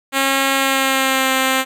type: tone with pitch glide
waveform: 5% pulse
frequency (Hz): 271.4 to 263.1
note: C#4 to C4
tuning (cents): -36 to +10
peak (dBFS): -3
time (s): 0.12-1.65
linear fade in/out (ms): 50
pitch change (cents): -54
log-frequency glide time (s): 0.54-1.32
effects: none

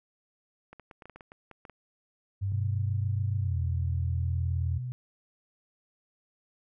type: clicks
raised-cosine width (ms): 0.5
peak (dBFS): -32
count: 12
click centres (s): 0.73 / 0.797 / 0.912 / 1.022 / 1.056 / 1.097 / 1.16 / 1.208 / 1.319 / 1.513 / 1.652 / 1.697
type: tone with pitch glide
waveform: sine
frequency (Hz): 98 to 85.81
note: G2 to F2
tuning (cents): 0 to -30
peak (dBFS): -27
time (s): 2.41-4.79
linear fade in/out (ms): 20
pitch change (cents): -230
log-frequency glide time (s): 3.38-3.57
type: tone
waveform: sine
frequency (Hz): 125.1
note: B2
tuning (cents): +23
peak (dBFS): -32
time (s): 2.52-4.92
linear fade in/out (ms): 0
effects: none

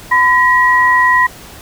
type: tone pair together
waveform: sine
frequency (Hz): 1011 / 1909.7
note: B5 / A#6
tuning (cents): +40 / +41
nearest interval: major seventh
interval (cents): 1101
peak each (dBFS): -10 / -10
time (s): 0.11-1.27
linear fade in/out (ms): 10
effects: pink hiss -35 dBFS RMS until 1.61 s

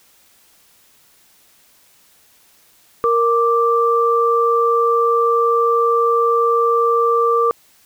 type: tone pair together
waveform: sine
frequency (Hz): 466.2 / 1174.8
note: A#4 / D6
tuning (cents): 0 / 0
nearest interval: octave + major third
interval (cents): 1600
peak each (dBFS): -15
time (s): 3.04-7.51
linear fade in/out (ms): 0
effects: white hiss -53 dBFS RMS until 7.85 s

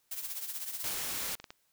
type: noise with tremolo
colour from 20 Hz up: blue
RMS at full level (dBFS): -36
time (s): 0.11-0.93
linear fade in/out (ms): 5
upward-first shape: triangle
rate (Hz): 16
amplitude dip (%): 70
type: noise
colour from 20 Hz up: white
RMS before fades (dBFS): -36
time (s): 0.84-1.35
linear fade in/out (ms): 0
type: clicks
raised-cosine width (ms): 0.2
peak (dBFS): -27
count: 7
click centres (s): 1.171 / 1.228 / 1.293 / 1.353 / 1.4 / 1.442 / 1.505
effects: white hiss -73 dBFS RMS until 1.72 s

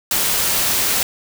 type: noise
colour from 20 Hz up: white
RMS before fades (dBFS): -18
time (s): 0.11-1.03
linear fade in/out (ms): 2
effects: none

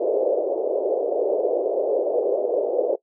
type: band-pass noise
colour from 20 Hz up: white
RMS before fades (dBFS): -22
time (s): 0-2.96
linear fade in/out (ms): 10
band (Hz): 380 to 600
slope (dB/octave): 48
effects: noise-tail reverb RT60 0.1 s tail -20 dB re dry

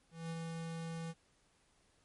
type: tone with ADSR envelope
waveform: square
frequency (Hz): 164.81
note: E3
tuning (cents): 0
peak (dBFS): -39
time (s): 0.11-1.14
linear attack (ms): 190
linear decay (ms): 46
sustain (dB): -2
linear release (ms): 41
effects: pink hiss -72 dBFS RMS until 2.04 s + MP3 48 kbps

